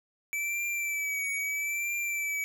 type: tone with vibrato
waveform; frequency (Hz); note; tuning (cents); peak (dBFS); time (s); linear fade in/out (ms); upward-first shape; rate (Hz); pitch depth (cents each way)
square; 2309; D7; -30; -30; 0.33-2.44; 0; triangle; 0.77; 53
effects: none